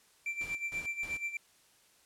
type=tone with tremolo; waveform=triangle; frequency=2349 Hz; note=D7; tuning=in tune; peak=-30 dBFS; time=0.26-1.37 s; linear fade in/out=2 ms; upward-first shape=sine; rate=8.3 Hz; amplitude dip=75%
type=noise bursts; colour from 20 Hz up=pink; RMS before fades=-49 dBFS; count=3; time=0.41-1.17 s; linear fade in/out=0 ms; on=140 ms; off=170 ms
effects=white hiss -65 dBFS RMS until 2.05 s + low-pass 11000 Hz 12 dB/octave